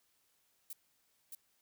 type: noise with echo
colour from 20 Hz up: violet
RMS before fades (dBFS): -45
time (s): 0.7-0.73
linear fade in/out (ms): 2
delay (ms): 620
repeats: 1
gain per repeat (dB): -2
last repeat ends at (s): 1.35
effects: white hiss -75 dBFS RMS until 1.61 s